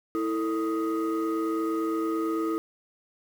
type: tone cluster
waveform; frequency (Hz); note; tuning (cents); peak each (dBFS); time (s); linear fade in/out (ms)
sine; 327.4 / 446.4 / 1249; E4 / A4 / D#6; -12 / +25 / +6; -25 / -30 / -32; 0.15-2.58; 0
effects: tanh soft clip ceiling -21 dBFS + 8-bit